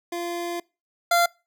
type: tone pair in turn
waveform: 25% pulse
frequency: 345.4 / 690.8 Hz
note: F4 / F5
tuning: -19 / -19 cents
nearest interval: octave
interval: 1200 cents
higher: second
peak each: -24 / -13 dBFS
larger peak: second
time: 0.12-0.6 / 1.11-1.26 s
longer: first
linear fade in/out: 5 ms
effects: noise-tail reverb RT60 0.3 s tail -25 dB re dry